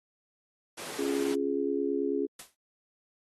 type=high-pass noise; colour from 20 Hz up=pink; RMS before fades=-41 dBFS; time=0.77-1.35 s; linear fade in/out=10 ms; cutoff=290 Hz; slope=12 dB/octave
type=chord; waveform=sine; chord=Db major; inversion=none; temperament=just; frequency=277.2 / 346.5 / 415.8 Hz; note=Db4 / F4 / Ab4; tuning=0 / -14 / +2 cents; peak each=-31 / -33 / -30 dBFS; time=0.98-2.27 s; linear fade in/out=20 ms
type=noise with exponential decay; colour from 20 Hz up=white; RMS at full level=-39 dBFS; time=2.39-2.55 s; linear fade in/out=5 ms; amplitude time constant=34 ms
effects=AAC 32 kbps